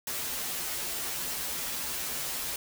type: noise with comb filter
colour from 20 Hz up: white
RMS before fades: -34 dBFS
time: 0.07-2.56 s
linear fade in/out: 2 ms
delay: 9.8 ms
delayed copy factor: -0.95
effects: none